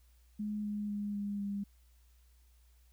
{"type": "tone with pitch steps", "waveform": "sine", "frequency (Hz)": [210, 207.7, 205.4, 203.2, 201], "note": ["G#3", "G#3", "G#3", "G#3", "G3"], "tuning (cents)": [19, 0, -19, -38, 44], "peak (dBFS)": -34, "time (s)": [0.39, 1.64], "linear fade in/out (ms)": 10, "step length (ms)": 250, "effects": ["added 60 Hz sine -61 dBFS peak until 2.92 s", "white hiss -73 dBFS RMS until 2.92 s"]}